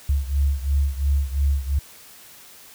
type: beating tone pair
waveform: sine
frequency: 69.1 / 72 Hz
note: C#2 / D2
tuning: -5 / -34 cents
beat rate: 2.9 Hz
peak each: -20 / -23 dBFS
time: 0.09-1.79 s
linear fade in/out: 5 ms
effects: white hiss -46 dBFS RMS until 2.74 s